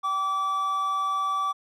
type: tone pair together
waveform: triangle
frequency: 774.9 / 1156 Hz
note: G5 / D6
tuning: -20 / -28 cents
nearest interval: perfect fifth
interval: 692 cents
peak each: -34 / -22 dBFS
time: 0.03-1.53 s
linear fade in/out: 20 ms
effects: none